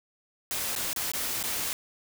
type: noise with dropouts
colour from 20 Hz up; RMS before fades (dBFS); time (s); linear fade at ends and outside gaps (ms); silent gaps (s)
white; -31; 0.51-1.73; 0; 0.752-0.762 / 0.931-0.962 / 1.117-1.135 / 1.428-1.438
effects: none